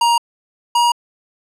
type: tone pair in turn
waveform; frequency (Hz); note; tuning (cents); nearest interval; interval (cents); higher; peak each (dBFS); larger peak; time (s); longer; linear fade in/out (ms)
square; 941 / 951.9; A#5 / A#5; +16 / +36; unison; 20; second; -12; neither; 0.01-0.18 / 0.75-0.92; neither; 5
effects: low-pass 10000 Hz 12 dB/octave